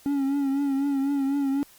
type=tone with vibrato; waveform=triangle; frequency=277.2 Hz; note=C#4; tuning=in tune; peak=-20 dBFS; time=0.06-1.63 s; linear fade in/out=0 ms; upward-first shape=triangle; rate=4 Hz; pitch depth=60 cents each way; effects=white hiss -54 dBFS RMS until 1.78 s + Opus 48 kbps